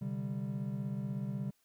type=chord; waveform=triangle; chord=C suspended second; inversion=none; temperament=just; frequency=130.81 / 147.16 / 196.22 Hz; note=C3 / D3 / G3; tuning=0 / +4 / +2 cents; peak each=-37 / -39 / -36 dBFS; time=0.01-1.51 s; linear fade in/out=10 ms; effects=white hiss -74 dBFS RMS until 1.64 s